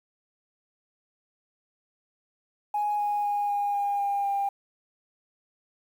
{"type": "tone with pitch steps", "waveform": "sine", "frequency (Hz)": [832, 826.3, 820.5, 814.9, 809.2, 803.7, 798.1], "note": ["G#5", "G#5", "G#5", "G#5", "G#5", "G5", "G5"], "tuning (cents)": [3, -9, -21, -33, -45, 43, 31], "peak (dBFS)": -23, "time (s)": [2.74, 4.49], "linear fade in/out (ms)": 5, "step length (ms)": 250, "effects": ["tanh soft clip ceiling -20 dBFS", "9-bit"]}